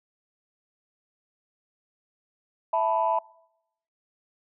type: chord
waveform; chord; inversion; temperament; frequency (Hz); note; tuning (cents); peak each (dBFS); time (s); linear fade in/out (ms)
sine; E suspended fourth; none; equal; 659.3 / 880 / 987.8; E5 / A5 / B5; 0 / 0 / 0; -25; 2.73-3.19; 5
effects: noise-tail reverb RT60 0.8 s tail -24 dB re dry + tanh soft clip ceiling -13 dBFS